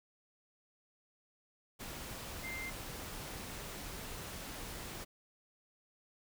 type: tone in noise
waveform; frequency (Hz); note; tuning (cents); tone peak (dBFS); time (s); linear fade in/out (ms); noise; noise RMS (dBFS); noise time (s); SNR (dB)
sine; 2093; C7; 0; -41; 2.43-2.71; 20; pink; -45; 1.79-5.05; +1
effects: none